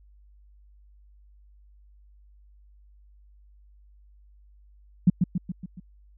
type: tone with echo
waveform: sine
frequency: 180 Hz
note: F#3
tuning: 47 cents flat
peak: -12 dBFS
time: 5.07-5.1 s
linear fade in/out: 5 ms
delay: 140 ms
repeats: 5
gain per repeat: -5 dB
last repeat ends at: 5.8 s
effects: added 50 Hz sine -52 dBFS peak until 6.17 s